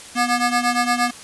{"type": "ring-modulated tone", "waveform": "15% pulse", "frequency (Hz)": 482.6, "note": "B4", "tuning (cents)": -40, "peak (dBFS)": -8, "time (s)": [0.15, 1.11], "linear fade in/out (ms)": 10, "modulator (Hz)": 237, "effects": ["white hiss -39 dBFS RMS until 1.23 s", "resampled to 24000 Hz"]}